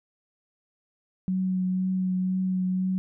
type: tone with vibrato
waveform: sine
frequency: 185.7 Hz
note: F#3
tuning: 7 cents sharp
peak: -23 dBFS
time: 1.28-2.98 s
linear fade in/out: 0 ms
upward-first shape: triangle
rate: 2 Hz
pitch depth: 16 cents each way
effects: none